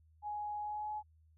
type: tone with pitch glide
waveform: sine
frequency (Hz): 835 to 847.1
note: G#5 to G#5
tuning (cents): +9 to +34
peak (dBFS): -37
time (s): 0.22-1.03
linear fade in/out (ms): 50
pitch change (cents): +25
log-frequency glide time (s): 0.59-0.9
effects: added 79 Hz sine -63 dBFS peak until 1.37 s